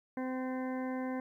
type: harmonic tone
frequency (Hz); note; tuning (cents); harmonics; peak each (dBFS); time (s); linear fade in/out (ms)
257.7; C4; -26; 1 / 2 / 3 / 4 / 6 / 7 / 8; -35 / -41 / -45 / -47 / -51 / -52 / -53; 0.17-1.2; 2
effects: 12-bit